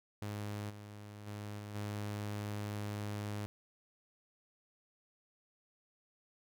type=tone with level steps; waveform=sawtooth; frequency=103.83 Hz; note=G#2; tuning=in tune; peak=-35 / -44 / -38 / -40 / -34 dBFS; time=0.22-3.46 s; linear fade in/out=0 ms; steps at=0.69 / 1.26 / 1.58 / 1.74 s; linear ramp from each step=20 ms; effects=none